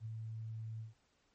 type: tone with ADSR envelope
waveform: sine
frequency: 111.2 Hz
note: A2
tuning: 19 cents sharp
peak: -39 dBFS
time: 0-0.94 s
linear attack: 56 ms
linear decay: 17 ms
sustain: -2 dB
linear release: 140 ms
effects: pink hiss -75 dBFS RMS until 1.34 s + MP3 32 kbps